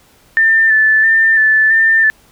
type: tone with vibrato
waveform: sine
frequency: 1772 Hz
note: A6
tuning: 12 cents sharp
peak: -7 dBFS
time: 0.37-2.1 s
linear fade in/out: 0 ms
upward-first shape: square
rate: 1.5 Hz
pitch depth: 22 cents each way
effects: pink hiss -49 dBFS RMS until 2.31 s